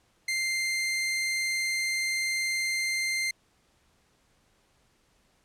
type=tone; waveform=sawtooth; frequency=2093 Hz; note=C7; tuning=in tune; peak=-23 dBFS; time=0.28-3.31 s; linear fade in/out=5 ms; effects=pink hiss -67 dBFS RMS until 5.44 s + low-pass 10000 Hz 12 dB/octave